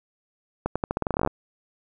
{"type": "accelerating click train", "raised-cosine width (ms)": 1, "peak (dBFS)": -10, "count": 16, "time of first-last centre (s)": [0.66, 1.274], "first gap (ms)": 96, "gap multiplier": 0.86, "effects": []}